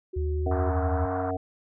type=tone; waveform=sine; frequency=370 Hz; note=F#4; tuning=in tune; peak=-32 dBFS; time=0.13-0.7 s; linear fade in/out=10 ms
type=tone with pitch glide; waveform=sine; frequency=76 to 80.38 Hz; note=D#2 to E2; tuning=-40 to -43 cents; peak=-25 dBFS; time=0.16-1.06 s; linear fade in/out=10 ms; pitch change=+97 cents; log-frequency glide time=0.35-0.56 s
type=harmonic tone; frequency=92.5 Hz; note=F#2; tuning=in tune; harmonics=1 / 3 / 5 / 7 / 8; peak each=-33 / -33 / -33 / -33 / -33 dBFS; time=0.46-1.37 s; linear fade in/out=5 ms
type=band-pass noise; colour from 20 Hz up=pink; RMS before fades=-37 dBFS; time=0.51-1.31 s; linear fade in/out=5 ms; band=680 to 1500 Hz; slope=48 dB/octave
effects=none